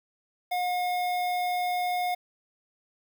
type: tone with notch filter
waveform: square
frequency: 719 Hz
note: F#5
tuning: 50 cents flat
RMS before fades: -28 dBFS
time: 0.51-2.15 s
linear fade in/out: 10 ms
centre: 7200 Hz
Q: 0.96
effects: 9-bit